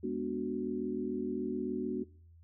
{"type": "chord", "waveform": "sine", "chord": "G# half-diminished seventh", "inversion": "none", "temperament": "equal", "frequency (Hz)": [207.7, 246.9, 293.7, 370], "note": ["G#3", "B3", "D4", "F#4"], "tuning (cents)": [0, 0, 0, 0], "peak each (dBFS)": [-40, -37, -39, -36], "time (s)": [0.03, 2.04], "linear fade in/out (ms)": 10, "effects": ["noise-tail reverb RT60 0.5 s tail -22 dB re dry", "added 83 Hz sine -55 dBFS peak until 2.43 s"]}